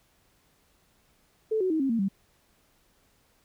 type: tone with pitch steps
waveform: sine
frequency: 437.9 / 372.5 / 316.9 / 269.6 / 229.3 / 195.06 Hz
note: A4 / F#4 / D#4 / C#4 / A#3 / G3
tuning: -8 / +12 / +32 / -48 / -28 / -8 cents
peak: -23 dBFS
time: 1.51-2.086 s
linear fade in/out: 10 ms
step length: 96 ms
effects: pink hiss -66 dBFS RMS until 3.44 s